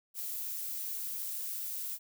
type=noise; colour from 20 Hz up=violet; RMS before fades=-38 dBFS; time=0.14-1.99 s; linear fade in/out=50 ms; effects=none